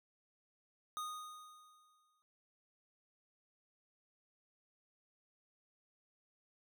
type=tone with exponential decay; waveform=square; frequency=1238 Hz; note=D#6; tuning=9 cents flat; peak=-39 dBFS; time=0.97-2.22 s; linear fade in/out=0 ms; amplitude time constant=270 ms; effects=none